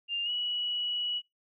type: tone with pitch glide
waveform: sine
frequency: 2800 to 2931 Hz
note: F7 to F#7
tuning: +4 to -17 cents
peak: -29 dBFS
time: 0.08-1.22 s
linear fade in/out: 50 ms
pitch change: +79 cents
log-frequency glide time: 0.24-0.3 s
effects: noise-tail reverb RT60 0.2 s tail -25 dB re dry